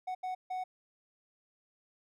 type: tone bursts at uneven times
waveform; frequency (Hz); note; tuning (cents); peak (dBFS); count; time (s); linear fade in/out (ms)
triangle; 741; F#5; +2; -32; 3; 0.07-0.15 / 0.23-0.35 / 0.5-0.64; 10
effects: none